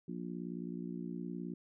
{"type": "harmonic tone", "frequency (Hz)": 59.1, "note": "A#1", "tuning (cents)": 24, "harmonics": [3, 4, 5, 6], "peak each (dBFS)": [-42, -44, -46, -48], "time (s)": [0.08, 1.54], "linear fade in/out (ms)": 5, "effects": []}